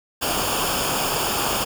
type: noise with comb filter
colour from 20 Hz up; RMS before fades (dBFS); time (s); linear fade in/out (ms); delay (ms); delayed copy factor
pink; -23; 0.21-1.65; 20; 0.5; -0.7
effects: none